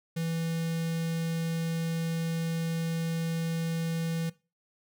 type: tone with notch filter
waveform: square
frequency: 164.8 Hz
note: E3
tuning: in tune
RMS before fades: -31 dBFS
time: 0.16-4.3 s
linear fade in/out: 10 ms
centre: 960 Hz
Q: 1.1
effects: noise-tail reverb RT60 0.3 s tail -20 dB re dry